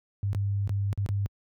sine tone with dropouts, 99.9 Hz, G2, 33 cents sharp, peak -24 dBFS, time 0.23-1.26 s, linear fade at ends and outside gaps 0 ms, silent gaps 0.331-0.348 / 0.675-0.694 / 0.929-0.976 / 1.062-1.089 s, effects high-pass 60 Hz 12 dB/octave

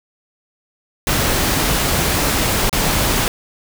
pink noise with dropouts, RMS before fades -17 dBFS, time 1.07-3.28 s, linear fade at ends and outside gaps 1 ms, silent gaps 2.695-2.728 s, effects none

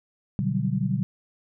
sine chord, G major seventh, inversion first, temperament equal, 123.47 / 146.83 / 185 / 196 Hz, B2 / D3 / F#3 / G3, 0 / 0 / 0 / 0 cents, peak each -28 dBFS, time 0.39-1.03 s, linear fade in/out 0 ms, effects none

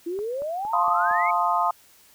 sine exponential sweep, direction up, 329.6 to 2276 Hz, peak -26 dBFS, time 0.06-1.31 s, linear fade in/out 10 ms
click train, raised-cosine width 1 ms, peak -28 dBFS, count 5, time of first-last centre 0.19-1.112 s, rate 4.34 Hz
sine chord, F dominant seventh, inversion none, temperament equal, 698.5 / 880 / 1046.5 / 1244.5 Hz, F5 / A5 / C6 / Eb6, 0 / 0 / 0 / 0 cents, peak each -25 dBFS, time 0.73-1.71 s, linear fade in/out 5 ms
effects white hiss -55 dBFS RMS until 2.14 s

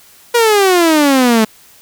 sawtooth exponential sweep, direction down, 483.5 to 214.5 Hz, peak -4 dBFS, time 0.34-1.45 s, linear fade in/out 10 ms, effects white hiss -44 dBFS RMS until 1.81 s

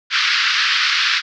pink band-pass noise, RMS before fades -17 dBFS, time 0.1-1.22 s, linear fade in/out 50 ms, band 1300 to 5200 Hz, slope 48 dB/octave, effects none

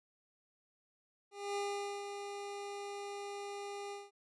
25% pulse tone with ADSR envelope, 403.9 Hz, G#4, 48 cents flat, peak -31 dBFS, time 1.31-4.11 s, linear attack 250 ms, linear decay 470 ms, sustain -7 dB, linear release 190 ms, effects resampled to 22050 Hz

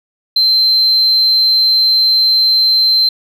sine tone, 4110 Hz, C8, 32 cents flat, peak -6 dBFS, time 0.36-3.09 s, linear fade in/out 5 ms, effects tanh soft clip ceiling -6 dBFS

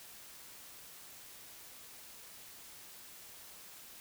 silence, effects white hiss -53 dBFS RMS until 4 s

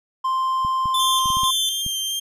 triangle tone, 1046.5 Hz, C6, in tune, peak -17 dBFS, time 0.24-1.51 s, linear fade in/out 10 ms
clicks, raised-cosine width 5 ms, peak -21 dBFS, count 7, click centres 0.649 / 0.857 / 1.258 / 1.303 / 1.37 / 1.434 / 1.864 s
45% pulse tone with tremolo, 3507 Hz, A7, 6 cents flat, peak -21 dBFS, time 0.94-1.82 s, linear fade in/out 5 ms, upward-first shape square, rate 2 Hz, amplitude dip 75%
sawtooth tone with vibrato, 3167 Hz, G7, 17 cents sharp, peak -20 dBFS, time 0.99-2.2 s, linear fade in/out 10 ms, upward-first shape sine, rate 2.7 Hz, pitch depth 11 cents each way
effects resampled to 32000 Hz

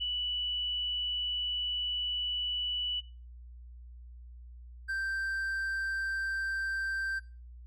sine / triangle tone pair in turn, 2960 / 1568 Hz, F#7 / G6, 0 / 0 cents, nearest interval major seventh, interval 1100 cents, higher first, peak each -30 / -29 dBFS, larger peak second, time 0-3.01 / 4.88-7.2 s, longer first, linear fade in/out 20 ms, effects noise-tail reverb RT60 0.3 s tail -17 dB re dry + added 60 Hz sine -46 dBFS peak until 7.66 s

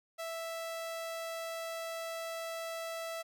sawtooth tone, 659.3 Hz, E5, in tune, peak -34 dBFS, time 0.18-3.23 s, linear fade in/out 20 ms, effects none

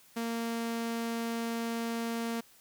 sawtooth tone, 230.8 Hz, A#3, 17 cents flat, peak -28 dBFS, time 0.16-2.41 s, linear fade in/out 10 ms, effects white hiss -60 dBFS RMS until 2.6 s

